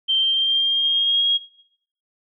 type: tone with pitch glide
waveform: sine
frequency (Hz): 3136 to 3279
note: G7 to G#7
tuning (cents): 0 to -23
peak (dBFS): -16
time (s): 0.08-1.38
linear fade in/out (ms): 20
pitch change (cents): +77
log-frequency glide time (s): 0.18-1.25
effects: noise-tail reverb RT60 0.7 s tail -19 dB re dry